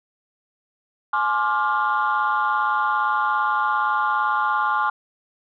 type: chord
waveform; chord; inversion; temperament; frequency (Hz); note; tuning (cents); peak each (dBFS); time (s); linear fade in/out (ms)
sine; D half-diminished seventh; second; just; 845.8 / 1057.2 / 1174.7 / 1409.6; Ab5 / C6 / D6 / F6; +31 / +18 / 0 / +16; -23; 1.13-4.9; 5
effects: tanh soft clip ceiling -12 dBFS